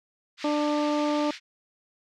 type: band-pass noise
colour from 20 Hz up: pink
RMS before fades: -40 dBFS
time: 0.37-1.4 s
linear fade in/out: 50 ms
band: 1700 to 5200 Hz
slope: 24 dB/octave
type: harmonic tone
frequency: 296.7 Hz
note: D4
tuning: 18 cents sharp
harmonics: 1 / 2 / 3 / 4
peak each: -25 / -28 / -32 / -35 dBFS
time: 0.44-1.31 s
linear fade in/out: 5 ms
effects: none